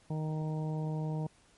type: harmonic tone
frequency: 155.56 Hz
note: D#3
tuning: in tune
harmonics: 1 / 2 / 3 / 4 / 5 / 6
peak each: -32 / -43 / -44 / -47 / -49 / -49 dBFS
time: 0.1-1.27 s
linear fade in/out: 5 ms
effects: pink hiss -64 dBFS RMS until 1.57 s + MP3 48 kbps